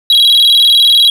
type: tone with vibrato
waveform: triangle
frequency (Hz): 3581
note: A7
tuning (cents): +30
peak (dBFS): -3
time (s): 0.1-1.1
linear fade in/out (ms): 2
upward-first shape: square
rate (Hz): 20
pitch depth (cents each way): 150
effects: none